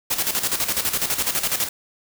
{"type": "noise with tremolo", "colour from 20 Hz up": "white", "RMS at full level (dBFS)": -21, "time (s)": [0.1, 1.69], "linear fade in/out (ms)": 10, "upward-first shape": "square", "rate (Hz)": 12, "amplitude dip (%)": 65, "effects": []}